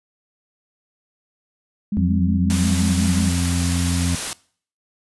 sine tone with vibrato, 196 Hz, G3, in tune, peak -19 dBFS, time 1.92-3.29 s, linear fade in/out 5 ms, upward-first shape sine, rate 5.6 Hz, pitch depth 130 cents each way
harmonic tone, 87.31 Hz, F2, in tune, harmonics 1 / 2 / 3, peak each -20 / -23 / -25 dBFS, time 1.97-4.15 s, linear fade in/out 0 ms
white noise, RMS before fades -26 dBFS, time 2.5-4.33 s, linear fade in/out 0 ms
effects noise-tail reverb RT60 0.5 s tail -22 dB re dry + resampled to 24000 Hz

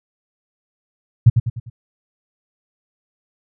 sine tone with echo, 116.54 Hz, A#2, in tune, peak -3 dBFS, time 1.26-1.3 s, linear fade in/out 10 ms, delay 100 ms, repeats 4, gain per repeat -7 dB, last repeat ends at 1.7 s, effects none

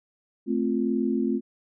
sine chord, F major, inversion first, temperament equal, 220 / 261.6 / 349.2 Hz, A3 / C4 / F4, 0 / 0 / 0 cents, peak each -26 / -26 / -28 dBFS, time 0.46-1.41 s, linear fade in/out 50 ms, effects none

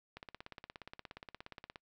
click train, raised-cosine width 0.3 ms, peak -30 dBFS, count 28, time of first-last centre 0.17-1.758 s, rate 17 Hz, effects noise-tail reverb RT60 0.1 s tail -26 dB re dry

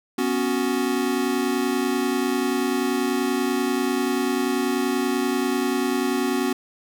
square chord, B suspended second, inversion none, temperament equal, 246.9 / 277.2 / 370 Hz, B3 / C#4 / F#4, 0 / 0 / 0 cents, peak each -26 dBFS, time 0.18-6.53 s, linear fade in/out 5 ms, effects none

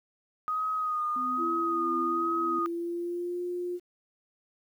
sine tone with vibrato, 1244.5 Hz, D#6, in tune, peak -27 dBFS, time 0.48-2.66 s, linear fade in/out 0 ms, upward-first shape sine, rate 1.2 Hz, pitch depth 33 cents each way
sine tone with tremolo, 254.5 Hz, C4, 48 cents flat, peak -34 dBFS, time 1.16-2.59 s, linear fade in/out 2 ms, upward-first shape triangle, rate 1.5 Hz, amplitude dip 90%
sine tone with pitch glide, 335.6 to 354.7 Hz, E4 to F4, +31 to +27 cents, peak -30 dBFS, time 1.37-3.8 s, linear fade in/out 50 ms, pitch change +96 cents, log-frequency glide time 2.53-3.42 s
effects 10-bit

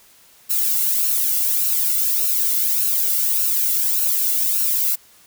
violet noise with flanger, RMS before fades -19 dBFS, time 0.49-4.96 s, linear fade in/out 20 ms, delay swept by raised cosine 0.72 to 1.46 ms, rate 1.7 Hz, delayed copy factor +0.7, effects white hiss -51 dBFS RMS until 5.26 s

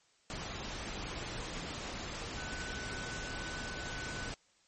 sine tone in noise, 1499 Hz, F#6, 22 cents sharp, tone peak -44 dBFS, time 2.38-4.29 s, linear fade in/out 0 ms, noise pink, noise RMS -41 dBFS, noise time 0.3-4.34 s, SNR -6 dB, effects white hiss -69 dBFS RMS until 4.67 s + MP3 32 kbps

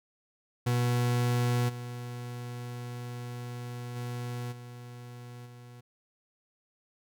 40% pulse tone with level steps, 121.7 Hz, B2, 25 cents flat, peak -24 / -36 / -33 / -42 / -46 dBFS, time 0.66-5.81 s, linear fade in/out 10 ms, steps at 1.68 / 3.95 / 4.51 / 5.45 s, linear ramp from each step 20 ms, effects none

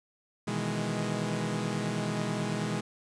sawtooth chord, E major seventh, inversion second, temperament equal, 123.47 / 155.56 / 164.81 / 207.7 Hz, B2 / D#3 / E3 / G#3, 0 / 0 / 0 / 0 cents, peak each -32 / -33 / -32 / -29 dBFS, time 0.47-2.81 s, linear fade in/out 10 ms, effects resampled to 22050 Hz + 9-bit

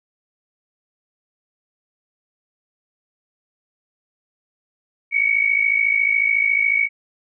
sine tone pair together, 2217 / 2271 Hz, C#7 / C#7, 0 / +41 cents, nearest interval unison, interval 41 cents, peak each -18 dBFS, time 5.11-6.89 s, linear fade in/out 50 ms, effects none

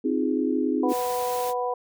sine chord, F minor seventh, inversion second, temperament equal with one note detuned, 261.6 / 312.6 / 349.2 / 415.3 Hz, C4 / Eb4 / F4 / Ab4, 0 / +8 / 0 / 0 cents, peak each -25 / -26 / -30 / -29 dBFS, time 0.04-0.93 s, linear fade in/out 10 ms
harmonic tone, 246.9 Hz, B3, in tune, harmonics 2 / 3 / 4, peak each -27 / -29 / -30 dBFS, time 0.83-1.74 s, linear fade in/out 5 ms
white noise, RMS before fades -37 dBFS, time 0.88-1.54 s, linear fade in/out 50 ms
effects none

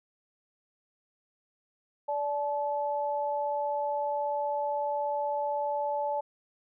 sine tone pair together, 581.2 / 865 Hz, D5 / A5, -18 / -30 cents, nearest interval perfect fifth, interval 688 cents, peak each -31 / -30 dBFS, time 2.08-6.21 s, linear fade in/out 10 ms, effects none

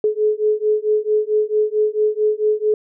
sine beating tone pair, 424.3 / 428.8 Hz, G#4 / A4, +37 / -45 cents, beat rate 4.5 Hz, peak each -18 dBFS, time 0.04-2.74 s, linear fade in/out 2 ms, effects none

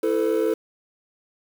triangle chord, E suspended fourth, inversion none, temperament equal with one note detuned, 329.6 / 440 / 506 Hz, E4 / A4 / B4, 0 / 0 / +42 cents, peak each -22 / -19 / -23 dBFS, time 0.03-0.54 s, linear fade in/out 5 ms, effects tanh soft clip ceiling -11 dBFS + 7-bit

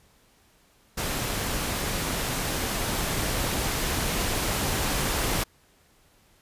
pink noise with level ramp, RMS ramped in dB -29 to -26 dBFS, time 0.97-5.44 s, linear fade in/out 10 ms, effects pink hiss -61 dBFS RMS until 6.41 s + resampled to 32000 Hz

